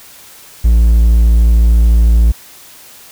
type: tone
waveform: triangle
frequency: 56.8 Hz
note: A#1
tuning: 44 cents flat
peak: -3 dBFS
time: 0.64-2.32 s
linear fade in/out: 10 ms
effects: white hiss -38 dBFS RMS until 3.11 s